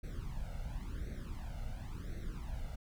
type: noise with flanger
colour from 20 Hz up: brown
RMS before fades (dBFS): -41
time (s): 0.03-2.76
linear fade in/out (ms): 10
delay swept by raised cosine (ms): 0.49 to 1.43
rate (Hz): 0.94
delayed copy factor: +0.9
effects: none